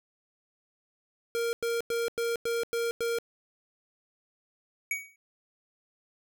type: tone bursts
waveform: square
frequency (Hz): 466.2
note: A#4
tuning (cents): 0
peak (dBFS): -28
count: 7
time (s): 1.35-3.186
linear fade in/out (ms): 0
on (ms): 180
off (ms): 96
type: tone with exponential decay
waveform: square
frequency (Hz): 2254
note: C#7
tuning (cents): +28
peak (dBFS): -26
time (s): 4.91-5.16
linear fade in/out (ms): 2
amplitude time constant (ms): 54
effects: none